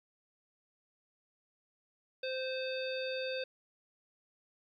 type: harmonic tone with a mistuned harmonic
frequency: 520 Hz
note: C5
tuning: 11 cents flat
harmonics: 1 / 3 / 5 / 7 / 9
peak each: -36 / -45 / -43 / -45 / -47 dBFS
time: 2.23-3.44 s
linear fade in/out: 5 ms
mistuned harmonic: 9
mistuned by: -26 cents
effects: 12-bit